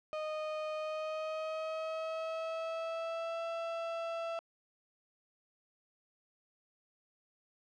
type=tone with pitch glide; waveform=35% pulse; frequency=618 to 666.2 Hz; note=D#5 to E5; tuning=-12 to +18 cents; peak=-34 dBFS; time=0.13-4.39 s; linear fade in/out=0 ms; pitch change=+130 cents; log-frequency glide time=0.74-3.44 s; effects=low-pass 3000 Hz 12 dB/octave